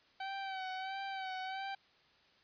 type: tone with vibrato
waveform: sawtooth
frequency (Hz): 766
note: G5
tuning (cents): -40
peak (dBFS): -35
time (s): 0.2-1.75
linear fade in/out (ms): 5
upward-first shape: sine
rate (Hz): 1.5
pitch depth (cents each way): 41
effects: white hiss -67 dBFS RMS until 2.43 s + resampled to 11025 Hz